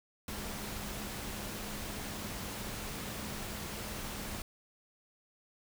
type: tone in noise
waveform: sine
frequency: 207.7 Hz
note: G#3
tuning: in tune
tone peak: -48 dBFS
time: 0.28-4.42 s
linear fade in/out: 2 ms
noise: pink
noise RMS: -41 dBFS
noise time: 0.28-4.42 s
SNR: -10 dB
effects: none